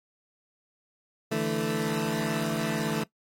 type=chord; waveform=20% pulse; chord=D suspended second; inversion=none; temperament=equal; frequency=146.83 / 164.81 / 220 Hz; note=D3 / E3 / A3; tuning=0 / 0 / 0 cents; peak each=-28 / -27 / -24 dBFS; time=1.31-3.04 s; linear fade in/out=10 ms; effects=noise-tail reverb RT60 0.1 s tail -19 dB re dry + AAC 48 kbps